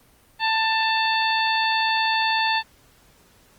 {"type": "harmonic tone", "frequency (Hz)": 888, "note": "A5", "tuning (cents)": 16, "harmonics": [1, 2, 3, 4, 5], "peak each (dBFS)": [-22, -25, -27, -28, -29], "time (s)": [0.39, 2.63], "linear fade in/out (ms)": 50, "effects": ["pink hiss -56 dBFS RMS until 3.58 s", "Opus 24 kbps"]}